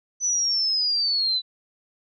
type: linear sweep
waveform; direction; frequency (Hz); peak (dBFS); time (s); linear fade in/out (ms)
sine; down; 6030 to 3951; -20; 0.2-1.42; 50
effects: none